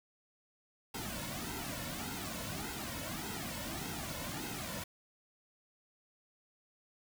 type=noise with flanger; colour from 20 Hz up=pink; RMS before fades=-41 dBFS; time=0.94-4.84 s; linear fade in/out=5 ms; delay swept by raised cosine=1.7 to 2.53 ms; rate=1.7 Hz; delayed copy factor=-0.8; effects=none